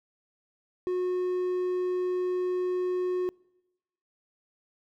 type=tone; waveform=triangle; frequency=363.6 Hz; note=F#4; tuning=30 cents flat; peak=-24 dBFS; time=0.87-3.29 s; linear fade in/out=0 ms; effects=noise-tail reverb RT60 1.0 s tail -26 dB re dry